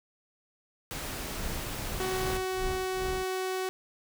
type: noise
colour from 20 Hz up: pink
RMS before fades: -37 dBFS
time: 0.91-2.37 s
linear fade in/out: 0 ms
type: noise with tremolo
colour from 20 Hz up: brown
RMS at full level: -35 dBFS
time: 1.39-3.24 s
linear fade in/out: 5 ms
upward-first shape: sine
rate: 2.5 Hz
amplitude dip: 95%
type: tone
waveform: sawtooth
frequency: 374.2 Hz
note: F#4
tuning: 20 cents sharp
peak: -26 dBFS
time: 2-3.69 s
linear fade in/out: 0 ms
effects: none